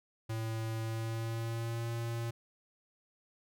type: tone with pitch glide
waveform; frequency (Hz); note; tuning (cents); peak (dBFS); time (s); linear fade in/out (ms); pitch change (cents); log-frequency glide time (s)
square; 112.1 to 116.32; A2 to A#2; +33 to -3; -35; 0.29-2.31; 10; +64; 0.82-1.89
effects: none